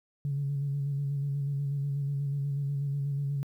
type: tone with vibrato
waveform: sine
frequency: 140.8 Hz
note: C#3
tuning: 27 cents sharp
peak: -27 dBFS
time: 0.25-3.43 s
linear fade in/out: 0 ms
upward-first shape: square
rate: 8.2 Hz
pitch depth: 26 cents each way
effects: tanh soft clip ceiling -23 dBFS + 11-bit